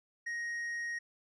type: tone with tanh clipping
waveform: sine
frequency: 1876 Hz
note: A#6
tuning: 11 cents sharp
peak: -36 dBFS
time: 0.26-0.99 s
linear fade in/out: 10 ms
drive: 5 dB
effects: none